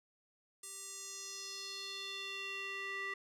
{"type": "tone with band-pass filter sweep", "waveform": "square", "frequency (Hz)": 392, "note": "G4", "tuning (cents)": 0, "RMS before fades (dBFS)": -44, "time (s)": [0.63, 3.14], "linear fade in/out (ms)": 5, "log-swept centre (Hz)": [8800, 1900], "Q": 3, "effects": []}